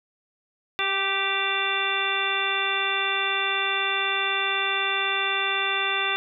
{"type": "harmonic tone with a mistuned harmonic", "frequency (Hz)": 392, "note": "G4", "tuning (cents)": 0, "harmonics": [1, 2, 3, 4, 5, 6, 7, 9], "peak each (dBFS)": [-34, -33, -30, -31, -31, -31, -29, -29], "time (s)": [0.79, 6.16], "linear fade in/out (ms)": 0, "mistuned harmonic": 4, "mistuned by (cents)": -20, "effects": []}